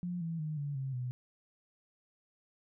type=tone with pitch steps; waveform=sine; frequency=176.9 / 165.05 / 154 / 143.69 / 134.07 / 125.09 Hz; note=F3 / E3 / D#3 / D3 / C3 / B2; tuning=+23 / +2 / -17 / -37 / +43 / +23 cents; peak=-34 dBFS; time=0.03-1.11 s; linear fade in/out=0 ms; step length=180 ms; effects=none